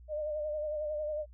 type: tone with vibrato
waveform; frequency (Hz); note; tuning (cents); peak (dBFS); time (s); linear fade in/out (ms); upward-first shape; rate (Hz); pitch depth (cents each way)
sine; 605; D#5; -49; -32; 0.08-1.26; 50; sine; 11; 40
effects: noise-tail reverb RT60 0.1 s tail -25 dB re dry + added 60 Hz sine -50 dBFS peak until 1.33 s